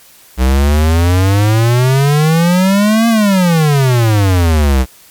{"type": "exponential two-way sweep", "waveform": "square", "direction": "up then down", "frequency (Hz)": [62.2, 233.1, 62.2], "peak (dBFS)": -8, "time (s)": [0.37, 4.86], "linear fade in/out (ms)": 50, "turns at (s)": 3.08, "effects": ["white hiss -42 dBFS RMS until 5.1 s", "MP3 96 kbps"]}